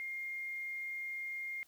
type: tone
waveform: sine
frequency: 2123 Hz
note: C7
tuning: 25 cents sharp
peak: -38 dBFS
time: 0-1.63 s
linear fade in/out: 0 ms
effects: white hiss -67 dBFS RMS until 1.67 s